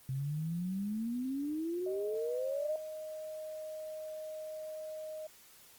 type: exponential sweep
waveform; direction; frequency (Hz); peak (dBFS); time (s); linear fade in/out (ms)
sine; up; 129.6 to 630; -33; 0.09-2.76; 2
type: tone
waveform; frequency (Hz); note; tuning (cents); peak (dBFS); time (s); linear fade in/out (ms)
sine; 622.3; D#5; 0; -40; 1.86-5.27; 5
effects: white hiss -59 dBFS RMS until 5.78 s + Opus 24 kbps